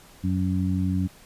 harmonic tone, 92.7 Hz, F#2, 4 cents sharp, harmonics 1 / 2 / 3, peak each -25 / -25 / -29 dBFS, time 0.23-1.08 s, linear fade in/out 20 ms, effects pink hiss -51 dBFS RMS until 1.25 s + resampled to 32000 Hz

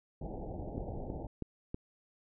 pink low-pass noise, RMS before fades -41 dBFS, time 0.21-1.27 s, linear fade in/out 5 ms, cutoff 840 Hz, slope 96 dB/octave
click train, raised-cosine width 3 ms, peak -24 dBFS, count 4, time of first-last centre 0.78-1.745 s, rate 3.11 Hz
effects none

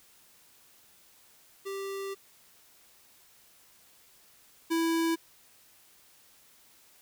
square tone pair in turn, 392 / 329.6 Hz, G4 / E4, 0 / 0 cents, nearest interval minor third, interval 300 cents, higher first, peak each -35 / -26 dBFS, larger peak second, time 1.65-2.15 / 4.7-5.16 s, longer first, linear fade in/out 20 ms, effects white hiss -60 dBFS RMS until 7.01 s

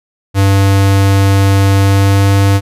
square tone with pitch glide, 98.1 to 98.84 Hz, G2 to G2, +2 to +15 cents, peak -7 dBFS, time 0.34-2.61 s, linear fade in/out 50 ms, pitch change +13 cents, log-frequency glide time 1.75-2.28 s, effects resampled to 32000 Hz

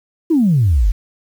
sine exponential sweep, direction down, 348.1 to 41.51 Hz, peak -9 dBFS, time 0.3-0.92 s, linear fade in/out 10 ms, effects tanh soft clip ceiling -5 dBFS + 7-bit

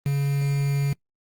triangle tone with quantisation, 140.6 Hz, C#3, 25 cents sharp, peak -18 dBFS, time 0.06-0.93 s, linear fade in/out 2 ms, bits 6, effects noise-tail reverb RT60 0.1 s tail -25 dB re dry + Opus 24 kbps

